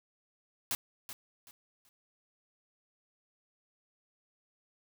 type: noise with echo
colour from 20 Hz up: white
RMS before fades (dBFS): -33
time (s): 0.71-0.75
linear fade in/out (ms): 0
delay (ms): 380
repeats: 3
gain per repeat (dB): -11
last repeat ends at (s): 1.89
effects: none